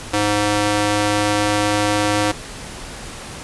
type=tone with high-pass filter; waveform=square; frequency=104 Hz; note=G#2; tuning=3 cents sharp; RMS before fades=-18 dBFS; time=0.13-2.32 s; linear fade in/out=10 ms; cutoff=310 Hz; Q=0.63; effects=pink hiss -33 dBFS RMS until 3.43 s + resampled to 24000 Hz